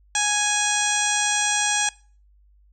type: harmonic tone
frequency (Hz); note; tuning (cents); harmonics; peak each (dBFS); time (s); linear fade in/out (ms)
830.6; G#5; 0; 1 / 2 / 3 / 4 / 5 / 6 / 7 / 8 / 9 / 10; -27 / -26 / -29 / -28 / -34 / -38 / -26 / -31 / -28 / -30; 0.15-1.89; 2
effects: noise-tail reverb RT60 0.4 s tail -22 dB re dry + added 50 Hz sine -53 dBFS peak until 2.72 s